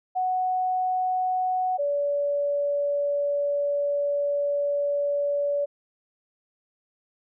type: tone pair in turn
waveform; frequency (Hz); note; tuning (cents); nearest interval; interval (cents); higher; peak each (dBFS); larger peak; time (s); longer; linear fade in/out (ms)
sine; 740 / 573.5; F#5 / D5; 0 / -41; major third; 441; first; -22; neither; 0.15-1.78 / 1.78-5.66; second; 20
effects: none